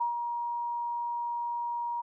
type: tone with ADSR envelope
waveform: sine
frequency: 949 Hz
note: A#5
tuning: 31 cents sharp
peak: -25 dBFS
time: 0-2.02 s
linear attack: 12 ms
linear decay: 120 ms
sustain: -5 dB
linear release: 17 ms
effects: none